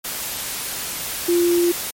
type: tone in noise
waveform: sine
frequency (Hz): 346.9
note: F4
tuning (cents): -12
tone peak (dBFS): -14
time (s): 1.28-1.72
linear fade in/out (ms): 10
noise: white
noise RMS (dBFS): -27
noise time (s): 0.04-1.91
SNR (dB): +10
effects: MP3 64 kbps